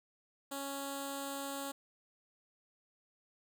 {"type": "tone with notch filter", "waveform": "5% pulse", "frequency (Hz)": 277.2, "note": "C#4", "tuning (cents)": 0, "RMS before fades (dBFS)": -41, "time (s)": [0.51, 1.72], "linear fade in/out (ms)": 10, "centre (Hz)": 2200, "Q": 0.59, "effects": []}